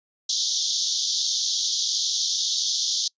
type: band-pass noise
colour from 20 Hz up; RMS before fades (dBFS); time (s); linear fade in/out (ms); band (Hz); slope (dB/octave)
white; -25; 0.29-3.08; 5; 3300 to 6500; 96
effects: noise-tail reverb RT60 0.1 s tail -26 dB re dry + resampled to 16000 Hz